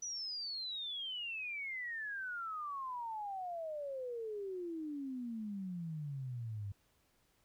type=exponential sweep; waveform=sine; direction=down; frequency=5970 to 97.5 Hz; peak=-39 dBFS; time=0.02-6.72 s; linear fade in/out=5 ms; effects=pink hiss -74 dBFS RMS until 7.44 s